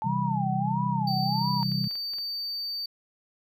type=tone with vibrato; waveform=sine; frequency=862 Hz; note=A5; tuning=36 cents flat; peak=-28 dBFS; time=0.02-1.63 s; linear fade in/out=0 ms; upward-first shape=sine; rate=1.5 Hz; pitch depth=230 cents each way
type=chord; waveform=sine; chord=C major; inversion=none; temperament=just; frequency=130.81 / 163.52 / 196.22 Hz; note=C3 / E3 / G3; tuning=0 / -14 / +2 cents; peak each=-30 dBFS; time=0.04-1.88 s; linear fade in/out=10 ms
type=tone; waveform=triangle; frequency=4600 Hz; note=D8; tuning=37 cents flat; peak=-29 dBFS; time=1.07-2.86 s; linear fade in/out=5 ms
type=clicks; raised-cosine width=0.3 ms; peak=-33 dBFS; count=6; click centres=1.718 / 1.842 / 1.911 / 1.955 / 2.136 / 2.185 s
effects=none